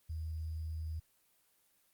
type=tone with sample-and-hold; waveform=sine; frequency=79.6 Hz; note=D#2; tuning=40 cents sharp; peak=-37 dBFS; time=0.09-1 s; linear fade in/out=10 ms; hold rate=4900 Hz; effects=white hiss -72 dBFS RMS until 1.93 s + Opus 24 kbps